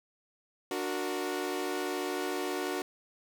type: chord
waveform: sawtooth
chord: D augmented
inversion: none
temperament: equal with one note detuned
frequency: 293.7 / 367.7 / 466.2 Hz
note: D4 / F#4 / A#4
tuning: 0 / -11 / 0 cents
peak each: -33 / -30 / -35 dBFS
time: 0.71-2.82 s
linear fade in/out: 2 ms
effects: none

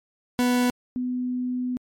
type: tone pair in turn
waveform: 40% pulse / sine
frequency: 246.9 / 250.1 Hz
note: B3 / B3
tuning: 0 / +22 cents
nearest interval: unison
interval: 22 cents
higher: second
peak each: -18 / -24 dBFS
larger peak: first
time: 0.39-0.7 / 0.96-1.77 s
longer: second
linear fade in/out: 0 ms
effects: MP3 64 kbps

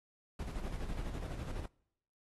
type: noise with tremolo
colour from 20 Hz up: brown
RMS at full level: -38 dBFS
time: 0.39-1.66 s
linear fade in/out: 5 ms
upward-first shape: square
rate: 12 Hz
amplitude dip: 45%
effects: noise-tail reverb RT60 0.8 s tail -26 dB re dry + AAC 32 kbps

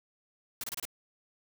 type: noise bursts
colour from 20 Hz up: white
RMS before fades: -37 dBFS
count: 5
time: 0.61-0.853 s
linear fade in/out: 2 ms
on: 27 ms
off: 27 ms
effects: none

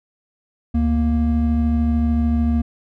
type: tone pair together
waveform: triangle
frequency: 73.48 / 233.9 Hz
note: D2 / A#3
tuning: +2 / +6 cents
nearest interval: octave + minor sixth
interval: 2004 cents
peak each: -16 dBFS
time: 0.74-2.62 s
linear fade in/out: 10 ms
effects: none

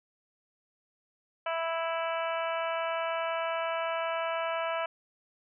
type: harmonic tone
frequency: 329.6 Hz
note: E4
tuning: in tune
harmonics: 2 / 3 / 4 / 5 / 6 / 7 / 8 / 9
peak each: -32 / -36 / -36 / -41 / -50 / -41 / -44 / -44 dBFS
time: 1.46-4.86 s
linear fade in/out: 5 ms
effects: none

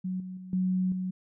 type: tone with level steps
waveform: sine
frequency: 185 Hz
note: F#3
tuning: in tune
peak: -29 / -36 / -40 / -24 / -29 dBFS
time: 0.04-1.11 s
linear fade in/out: 10 ms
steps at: 0.2 / 0.37 / 0.53 / 0.92 s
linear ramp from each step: 2 ms
effects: none

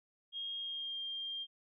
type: tone with pitch glide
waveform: sine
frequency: 3249 to 3199 Hz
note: G#7 to G7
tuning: -39 to +34 cents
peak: -38 dBFS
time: 0.32-1.47 s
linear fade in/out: 50 ms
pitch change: -27 cents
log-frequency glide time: 0.57-1 s
effects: none

